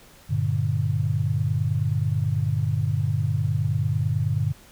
sine chord, G minor, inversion none, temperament just, 98 / 117.6 / 147 Hz, G2 / Bb2 / D3, 0 / +16 / +2 cents, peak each -25 dBFS, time 0.29-4.53 s, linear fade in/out 20 ms, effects pink hiss -51 dBFS RMS until 4.71 s

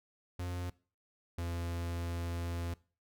45% pulse tone pair in turn, 88.8 / 85.52 Hz, F2 / F2, +29 / -36 cents, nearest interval minor second, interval 65 cents, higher first, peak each -36 / -35 dBFS, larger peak second, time 0.39-0.7 / 1.38-2.74 s, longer second, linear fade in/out 5 ms, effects noise-tail reverb RT60 0.4 s tail -22 dB re dry

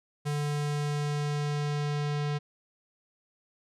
square tone with low-pass filter sweep, 146.83 Hz, D3, in tune, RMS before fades -30 dBFS, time 0.25-2.39 s, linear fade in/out 20 ms, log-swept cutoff 10000 to 4500 Hz, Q 1, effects none

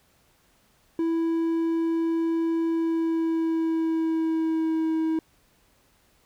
triangle tone with pitch glide, 329.6 to 320.2 Hz, E4 to D#4, 0 to +50 cents, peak -20 dBFS, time 0.99-5.19 s, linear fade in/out 2 ms, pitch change -50 cents, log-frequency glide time 2.67-4.95 s, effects pink hiss -63 dBFS RMS until 6.25 s

